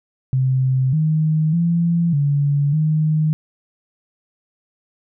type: tone with pitch steps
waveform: sine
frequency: 130.8 / 156.1 / 169.6 / 143.1 / 155.1 Hz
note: C3 / D#3 / E3 / D3 / D#3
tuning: 0 / +6 / +50 / -45 / -5 cents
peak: -14 dBFS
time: 0.33-3.33 s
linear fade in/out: 0 ms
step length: 600 ms
effects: none